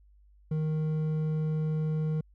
triangle tone with hard clipping, 155.56 Hz, D#3, in tune, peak -28 dBFS, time 0.51-2.21 s, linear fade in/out 5 ms, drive 9 dB, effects added 50 Hz sine -56 dBFS peak until 2.34 s

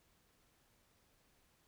silence, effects pink hiss -73 dBFS RMS until 1.67 s

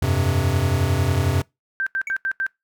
square chord, F suspended second, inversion none, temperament equal with one note detuned, 86.9 / 98 / 130.81 Hz, F2 / G2 / C3, -8 / 0 / 0 cents, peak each -23 dBFS, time 0.02-1.42 s, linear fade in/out 5 ms
sine tone bursts, 1568 Hz, G6, in tune, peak -20 dBFS, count 5, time 1.8-2.465 s, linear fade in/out 0 ms, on 65 ms, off 85 ms
triangle tone with exponential decay, 2246 Hz, C#7, 22 cents sharp, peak -21 dBFS, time 2.07-2.16 s, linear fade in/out 2 ms, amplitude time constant 19 ms
effects noise-tail reverb RT60 0.2 s tail -24 dB re dry

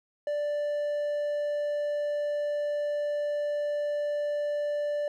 triangle tone, 587.3 Hz, D5, in tune, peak -25 dBFS, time 0.27-5.08 s, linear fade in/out 2 ms, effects none

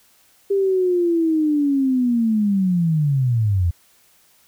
sine linear sweep, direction down, 399.9 to 81.9 Hz, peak -15 dBFS, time 0.5-3.71 s, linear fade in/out 10 ms, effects white hiss -56 dBFS RMS until 4.47 s

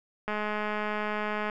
click train, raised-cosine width 0.5 ms, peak -17 dBFS, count 258, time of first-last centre 0.28-1.498 s, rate 211 Hz, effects none

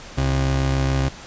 30% pulse tone pair together, 67 / 134 Hz, C2 / C3, +42 / +42 cents, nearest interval octave, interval 1200 cents, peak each -18 / -21 dBFS, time 0.17-1.09 s, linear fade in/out 10 ms, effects pink hiss -39 dBFS RMS until 1.26 s + resampled to 16000 Hz

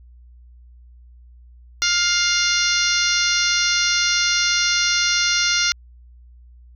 harmonic tone, 703 Hz, F5, 11 cents sharp, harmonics 2 / 3 / 4 / 5 / 6 / 7 / 8 / 9, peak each -23 / -24 / -26 / -26 / -24 / -27 / -23 / -28 dBFS, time 1.82-5.72 s, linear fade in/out 0 ms, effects added 60 Hz sine -43 dBFS peak until 6.75 s

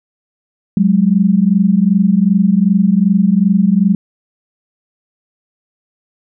sine tone pair together, 184.59 / 207.2 Hz, F#3 / G#3, -4 / -4 cents, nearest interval major second, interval 200 cents, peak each -11 dBFS, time 0.77-3.95 s, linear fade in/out 2 ms, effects none

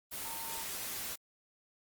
sine tone in noise, 911 Hz, A#5, 40 cents flat, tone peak -45 dBFS, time 0.24-0.64 s, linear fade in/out 20 ms, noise white, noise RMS -40 dBFS, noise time 0.11-1.16 s, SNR -8 dB, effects Opus 24 kbps

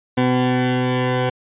20% pulse tone pair together, 126.2 / 252.7 Hz, B2 / B3, +38 / +40 cents, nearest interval octave, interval 1202 cents, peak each -14 dBFS, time 0.17-1.3 s, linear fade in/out 10 ms, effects resampled to 8000 Hz

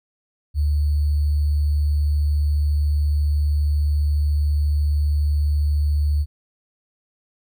sine tone with sample-and-hold, 73.8 Hz, D2, 9 cents sharp, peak -16 dBFS, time 0.54-6.26 s, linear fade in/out 50 ms, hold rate 4410 Hz, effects none

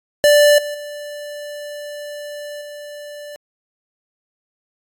square tone with level steps, 587.3 Hz, D5, in tune, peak -9 / -24 / -29 / -32 dBFS, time 0.24-3.36 s, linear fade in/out 0 ms, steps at 0.58 / 0.74 / 2.61 s, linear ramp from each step 5 ms, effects AAC 64 kbps

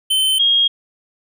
square / sine tone pair in turn, 3076 / 3259 Hz, G7 / G#7, -33 / -33 cents, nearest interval minor second, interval 100 cents, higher second, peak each -14 / -11 dBFS, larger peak second, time 0.1-0.39 / 0.39-0.68 s, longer neither, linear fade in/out 10 ms, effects none

